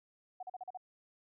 sine tone bursts, 740 Hz, F#5, in tune, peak -40 dBFS, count 6, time 0.4-0.774 s, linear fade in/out 5 ms, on 29 ms, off 40 ms, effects none

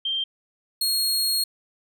sine / sawtooth tone pair in turn, 3163 / 4285 Hz, G7 / C8, +15 / +40 cents, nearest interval perfect fourth, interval 525 cents, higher second, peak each -23 / -18 dBFS, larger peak second, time 0.05-0.24 / 0.81-1.44 s, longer second, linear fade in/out 5 ms, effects none

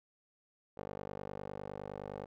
15% pulse tone with band-pass filter, 49.76 Hz, G1, 27 cents sharp, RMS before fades -44 dBFS, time 0.77-2.26 s, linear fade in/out 10 ms, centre 560 Hz, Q 1.5, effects none

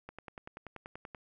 click train, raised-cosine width 0.5 ms, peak -29 dBFS, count 12, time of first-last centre 0.09-1.148 s, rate 10.4 Hz, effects none

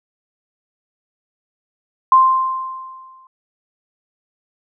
sine tone with exponential decay, 1046.5 Hz, C6, in tune, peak -5 dBFS, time 2.12-3.27 s, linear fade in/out 2 ms, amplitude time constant 250 ms, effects none

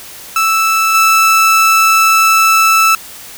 30% pulse tone with level steps, 1317 Hz, E6, 2 cents flat, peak -7 / -4 dBFS, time 0.36-2.95 s, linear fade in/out 2 ms, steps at 0.94 s, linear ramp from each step 10 ms, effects white hiss -32 dBFS RMS until 3.37 s

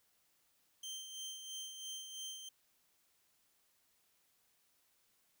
25% pulse tone with tremolo, 3136 Hz, G7, in tune, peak -39 dBFS, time 0.83-2.49 s, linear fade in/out 5 ms, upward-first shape sine, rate 3 Hz, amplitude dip 50%, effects white hiss -75 dBFS RMS until 5.4 s

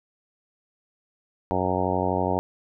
harmonic tone, 92.1 Hz, F#2, 7 cents flat, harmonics 1 / 2 / 3 / 4 / 5 / 6 / 7 / 8 / 9 / 10, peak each -31 / -31 / -31 / -31 / -31 / -31 / -31 / -31 / -31 / -31 dBFS, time 1.51-2.39 s, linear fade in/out 0 ms, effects none

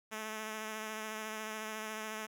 5% pulse tone with vibrato, 217.1 Hz, A3, 23 cents flat, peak -28 dBFS, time 0.11-2.27 s, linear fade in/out 20 ms, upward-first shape triangle, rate 14 Hz, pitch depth 23 cents each way, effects none

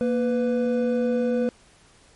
triangle tone pair together, 234.4 / 497 Hz, A#3 / B4, +10 / +11 cents, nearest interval octave + minor second, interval 1301 cents, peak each -21 dBFS, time 0.01-1.49 s, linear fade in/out 0 ms, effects pink hiss -55 dBFS RMS until 2.15 s + MP3 48 kbps

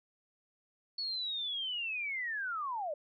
sine linear sweep, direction down, 4435 to 562 Hz, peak -34 dBFS, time 0.98-2.94 s, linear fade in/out 5 ms, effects none

